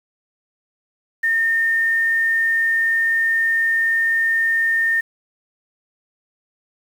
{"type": "tone with quantisation", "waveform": "sine", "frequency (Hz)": 1821, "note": "A#6", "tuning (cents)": -41, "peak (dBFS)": -15, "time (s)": [1.23, 5.01], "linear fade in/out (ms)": 10, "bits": 7, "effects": []}